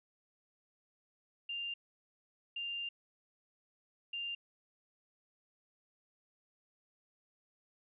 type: tone bursts at uneven times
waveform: sine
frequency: 2794 Hz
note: F7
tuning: in tune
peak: -37 dBFS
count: 3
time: 1.49-1.74 / 2.56-2.89 / 4.13-4.35 s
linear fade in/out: 5 ms
effects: none